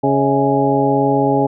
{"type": "harmonic tone with a mistuned harmonic", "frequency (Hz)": 138.59, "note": "C#3", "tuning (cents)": 0, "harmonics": [1, 2, 3, 4, 5, 6], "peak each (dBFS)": [-21, -17, -18, -21, -22, -18], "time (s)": [0.03, 1.47], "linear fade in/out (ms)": 10, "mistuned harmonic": 5, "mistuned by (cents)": -110, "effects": []}